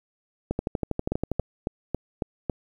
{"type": "two click trains", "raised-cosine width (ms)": 2, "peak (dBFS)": [-12, -12], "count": [6, 12], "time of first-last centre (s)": [[1.12, 2.497], [0.51, 1.397]], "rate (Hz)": [3.63, 12.4], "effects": ["9-bit"]}